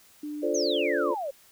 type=tone with pitch glide; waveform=sine; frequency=297.7 to 290.4 Hz; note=D4 to D4; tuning=+24 to -19 cents; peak=-32 dBFS; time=0.23-1.11 s; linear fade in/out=5 ms; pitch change=-43 cents; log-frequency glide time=0.42-0.66 s
type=chord; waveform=sine; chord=D minor seventh; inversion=first; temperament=equal; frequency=349.2 / 440 / 523.3 / 587.3 Hz; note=F4 / A4 / C5 / D5; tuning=0 / 0 / 0 / 0 cents; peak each=-30 dBFS; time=0.42-1.15 s; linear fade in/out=20 ms
type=exponential sweep; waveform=sine; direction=down; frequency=6645 to 523.3 Hz; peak=-29 dBFS; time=0.54-1.31 s; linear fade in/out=10 ms
effects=white hiss -57 dBFS RMS until 1.51 s